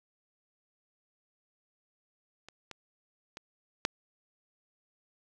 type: clicks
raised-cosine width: 0.2 ms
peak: -30 / -25 / -25 / -9 dBFS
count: 4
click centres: 2.486 / 2.713 / 3.371 / 3.851 s
effects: none